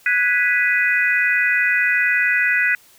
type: chord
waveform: sine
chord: G# minor seventh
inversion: third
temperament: equal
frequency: 1480 / 1661.2 / 1975.5 / 2489 Hz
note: F#6 / G#6 / B6 / D#7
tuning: 0 / 0 / 0 / 0 cents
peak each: -20 / -23 / -18 / -22 dBFS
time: 0.06-2.75 s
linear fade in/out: 2 ms
effects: white hiss -51 dBFS RMS until 2.98 s